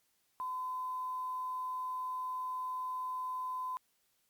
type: tone with quantisation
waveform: sine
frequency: 1017 Hz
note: C6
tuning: 50 cents flat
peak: -35 dBFS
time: 0.4-3.77 s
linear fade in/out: 0 ms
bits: 10
effects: white hiss -75 dBFS RMS until 4.29 s + MP3 96 kbps